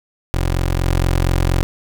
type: tone with level steps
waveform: 20% pulse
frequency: 44.23 Hz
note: F1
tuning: 23 cents sharp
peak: -11 / -9 dBFS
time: 0.34-1.63 s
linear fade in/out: 0 ms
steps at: 0.85 s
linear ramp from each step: 20 ms
effects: none